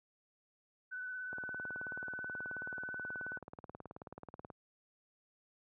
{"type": "tone with vibrato", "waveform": "sine", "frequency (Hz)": 1500, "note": "F#6", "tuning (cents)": 23, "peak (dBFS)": -40, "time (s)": [0.91, 3.39], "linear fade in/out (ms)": 20, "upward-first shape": "sine", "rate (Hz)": 17, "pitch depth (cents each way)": 19}
{"type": "click train", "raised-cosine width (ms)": 1, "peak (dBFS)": -33, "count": 60, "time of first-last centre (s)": [1.33, 4.502], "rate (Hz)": 18.6}
{"effects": ["high-pass 80 Hz 12 dB/octave"]}